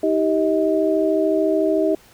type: tone cluster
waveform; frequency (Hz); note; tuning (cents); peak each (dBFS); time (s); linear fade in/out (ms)
sine; 317.6 / 391.2 / 633; D#4 / G4 / D#5; +36 / -4 / +30; -20; 0.03-1.95; 5
effects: pink hiss -50 dBFS RMS until 2.13 s